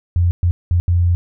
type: tone bursts at uneven times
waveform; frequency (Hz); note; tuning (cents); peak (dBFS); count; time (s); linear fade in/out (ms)
sine; 87.31; F2; 0; -11; 4; 0.16-0.31 / 0.43-0.51 / 0.71-0.8 / 0.88-1.15; 0
effects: none